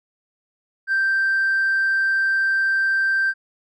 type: tone with tanh clipping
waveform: triangle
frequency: 1568 Hz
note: G6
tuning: in tune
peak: -17 dBFS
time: 0.87-3.34 s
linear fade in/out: 50 ms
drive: 5 dB
effects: none